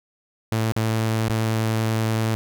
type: tone with dropouts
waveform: sawtooth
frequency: 111.2 Hz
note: A2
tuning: 19 cents sharp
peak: -16 dBFS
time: 0.52-2.35 s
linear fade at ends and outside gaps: 0 ms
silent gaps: 0.721-0.764 / 1.283-1.298 s
effects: none